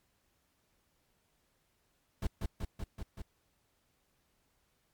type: noise with echo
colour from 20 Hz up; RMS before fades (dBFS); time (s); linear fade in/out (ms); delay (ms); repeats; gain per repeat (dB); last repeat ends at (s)
brown; -32; 2.22-2.27; 5; 190; 5; -2; 3.22
effects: pink hiss -75 dBFS RMS until 4.93 s + MP3 96 kbps